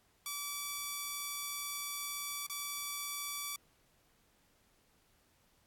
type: tone with dropouts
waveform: 5% pulse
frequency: 1153 Hz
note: D6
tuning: 32 cents flat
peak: -26 dBFS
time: 0.26-3.56 s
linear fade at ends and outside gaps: 2 ms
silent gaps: 2.466-2.498 s
effects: pink hiss -71 dBFS RMS until 5.66 s + AAC 64 kbps